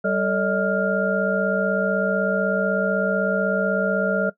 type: tone cluster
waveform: sine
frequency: 193.9 / 442.7 / 575 / 631 / 1403 Hz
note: G3 / A4 / D5 / D#5 / F6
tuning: -19 / +11 / -37 / +24 / +8 cents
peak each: -25 dBFS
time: 0.04-4.3 s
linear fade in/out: 10 ms
effects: noise-tail reverb RT60 0.1 s tail -17 dB re dry